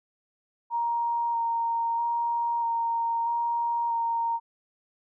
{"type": "tone with vibrato", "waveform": "sine", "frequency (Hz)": 932.3, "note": "A#5", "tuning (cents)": 0, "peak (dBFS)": -24, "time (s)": [0.7, 4.4], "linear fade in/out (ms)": 50, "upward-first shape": "square", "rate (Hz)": 0.78, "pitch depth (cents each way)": 11, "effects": []}